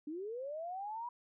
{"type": "linear sweep", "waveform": "sine", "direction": "up", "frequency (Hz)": [286.8, 979], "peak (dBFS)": -39, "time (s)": [0.07, 1.09], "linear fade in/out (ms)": 5, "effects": []}